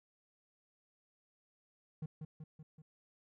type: tone with echo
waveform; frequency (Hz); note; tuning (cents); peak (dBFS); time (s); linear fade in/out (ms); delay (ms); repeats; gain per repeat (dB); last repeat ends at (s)
triangle; 155.56; D#3; 0; -36; 2.02-2.06; 5; 190; 4; -4; 2.82
effects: none